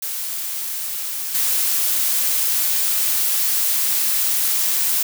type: noise with level steps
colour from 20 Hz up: blue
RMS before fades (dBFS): -26 / -19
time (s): 0.02-5.03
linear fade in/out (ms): 5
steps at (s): 1.34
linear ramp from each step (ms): 10
effects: none